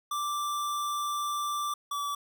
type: tone pair in turn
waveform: square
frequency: 1174.7 / 1152.5 Hz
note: D6 / D6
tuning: 0 / -33 cents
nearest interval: unison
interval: 33 cents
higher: first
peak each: -30 / -31 dBFS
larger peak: first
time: 0.11-1.74 / 1.91-2.15 s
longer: first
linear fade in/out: 5 ms
effects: none